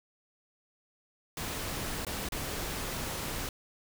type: noise with dropouts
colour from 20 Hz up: pink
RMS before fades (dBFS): -36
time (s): 1.37-3.49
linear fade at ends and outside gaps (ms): 2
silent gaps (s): 2.05-2.067 / 2.288-2.321
effects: none